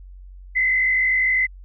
sine tone with frequency modulation, 2039 Hz, C7, 45 cents flat, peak -16 dBFS, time 0.55-1.47 s, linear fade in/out 20 ms, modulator 47.6 Hz, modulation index 1.1, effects added 46 Hz sine -38 dBFS peak until 1.64 s

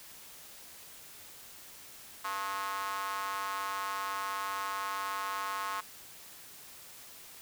square tone with high-pass filter, 98 Hz, G2, in tune, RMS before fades -36 dBFS, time 2.24-5.81 s, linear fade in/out 10 ms, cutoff 1100 Hz, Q 4.4, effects white hiss -51 dBFS RMS until 7.41 s

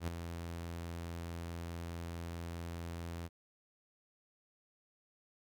sawtooth tone with ADSR envelope, 84.7 Hz, E2, 48 cents sharp, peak -29 dBFS, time 0-3.29 s, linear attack 77 ms, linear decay 6 ms, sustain -8 dB, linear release 33 ms, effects none

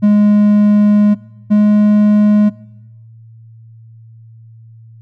triangle tone pair in turn, 207.7 / 209.1 Hz, G#3 / G#3, 0 / +12 cents, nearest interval unison, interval 12 cents, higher second, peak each -4 dBFS, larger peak neither, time 0.02-1.15 / 1.5-2.5 s, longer first, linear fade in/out 20 ms, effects noise-tail reverb RT60 1.0 s tail -22 dB re dry + added 113 Hz sine -36 dBFS peak until 5.01 s

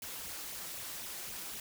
white noise with flanger, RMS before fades -43 dBFS, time 0.02-1.6 s, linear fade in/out 2 ms, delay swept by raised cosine 0.3 to 6.2 ms, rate 3.9 Hz, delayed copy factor +0.65, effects none

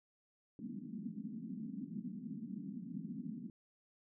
pink band-pass noise, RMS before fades -45 dBFS, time 0.59-3.5 s, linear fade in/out 2 ms, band 180 to 260 Hz, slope 48 dB/octave, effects none

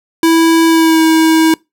square tone with pitch glide, 328.4 to 321.1 Hz, E4 to E4, -6 to -45 cents, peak -7 dBFS, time 0.23-1.54 s, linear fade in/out 2 ms, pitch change -39 cents, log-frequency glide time 0.67-1.02 s, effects noise-tail reverb RT60 0.2 s tail -24 dB re dry

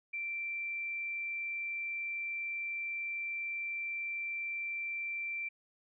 sine tone, 2349 Hz, D7, in tune, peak -35 dBFS, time 0.13-5.49 s, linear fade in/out 10 ms, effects none

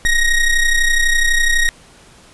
square ring-modulated tone, 945 Hz, A#5, 23 cents sharp, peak -9 dBFS, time 0.05-1.69 s, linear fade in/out 0 ms, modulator 929 Hz, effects pink hiss -45 dBFS RMS until 2.33 s + resampled to 24000 Hz

